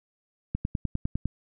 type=click train; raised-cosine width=5 ms; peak=-15 dBFS; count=8; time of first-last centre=0.55-1.256 s; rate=9.91 Hz; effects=none